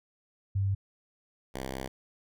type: tone pair in turn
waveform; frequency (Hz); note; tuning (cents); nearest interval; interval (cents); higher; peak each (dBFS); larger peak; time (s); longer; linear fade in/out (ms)
sine / 5% pulse; 98 / 65.75; G2 / C2; 0 / +9; perfect fifth; 691; first; -25 / -24; second; 0.55-0.75 / 1.54-1.88; second; 10
effects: none